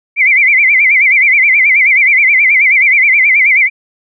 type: tone with vibrato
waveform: sine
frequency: 2191 Hz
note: C#7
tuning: 21 cents flat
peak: -5 dBFS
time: 0.16-3.7 s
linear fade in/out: 50 ms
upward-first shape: sine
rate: 9.4 Hz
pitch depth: 150 cents each way
effects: none